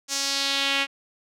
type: tone with band-pass filter sweep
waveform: sawtooth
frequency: 276.3 Hz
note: C#4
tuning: 6 cents flat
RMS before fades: -25 dBFS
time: 0.08-0.87 s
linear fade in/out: 50 ms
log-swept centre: 6300 to 2600 Hz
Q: 2.2
effects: none